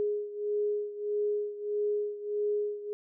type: beating tone pair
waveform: sine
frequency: 415.3 / 416.9 Hz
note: G#4 / G#4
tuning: 0 / +7 cents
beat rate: 1.6 Hz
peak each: -30 / -34 dBFS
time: 0-2.93 s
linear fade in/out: 0 ms
effects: none